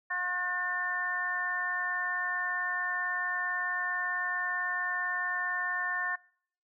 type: harmonic tone with a mistuned harmonic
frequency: 359.1 Hz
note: F4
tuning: 48 cents sharp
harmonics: 2 / 3 / 4 / 5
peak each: -41 / -37 / -39 / -31 dBFS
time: 0.1-6.16 s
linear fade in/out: 10 ms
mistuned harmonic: 4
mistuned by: +23 cents
effects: noise-tail reverb RT60 0.6 s tail -25 dB re dry